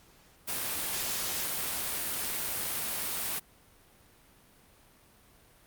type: noise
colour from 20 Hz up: white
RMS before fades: -33 dBFS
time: 0.47-3.4 s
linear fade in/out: 20 ms
effects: pink hiss -60 dBFS RMS until 5.66 s + Opus 48 kbps